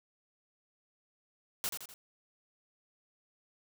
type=noise with echo; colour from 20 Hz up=white; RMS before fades=-34 dBFS; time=1.64-1.69 s; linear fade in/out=0 ms; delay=83 ms; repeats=3; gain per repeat=-6 dB; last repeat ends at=1.939 s; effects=none